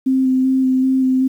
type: tone with vibrato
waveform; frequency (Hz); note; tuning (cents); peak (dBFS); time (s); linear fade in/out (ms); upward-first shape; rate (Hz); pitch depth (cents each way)
sine; 261.1; C4; -3; -12; 0.06-1.28; 10; square; 2.6; 12
effects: 8-bit